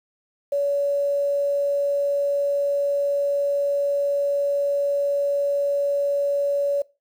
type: tone with quantisation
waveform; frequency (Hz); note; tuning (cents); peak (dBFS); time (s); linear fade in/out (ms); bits
sine; 567; C#5; +39; -19; 0.52-6.82; 5; 8
effects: noise-tail reverb RT60 0.3 s tail -22 dB re dry